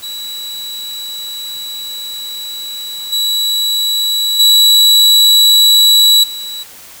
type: tone with level steps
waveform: 40% pulse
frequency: 3916 Hz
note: B7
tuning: 15 cents flat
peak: -21 / -11 / -4 / -21 dBFS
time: 0.02-6.64 s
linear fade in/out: 20 ms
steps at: 3.12 / 4.39 / 6.23 s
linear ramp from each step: 10 ms
effects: white hiss -36 dBFS RMS until 7 s